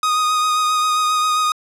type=tone with vibrato; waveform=45% pulse; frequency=1243 Hz; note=D#6; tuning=2 cents flat; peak=-15 dBFS; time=0.03-1.52 s; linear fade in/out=2 ms; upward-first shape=sine; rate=7.5 Hz; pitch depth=18 cents each way; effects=low-pass 10000 Hz 12 dB/octave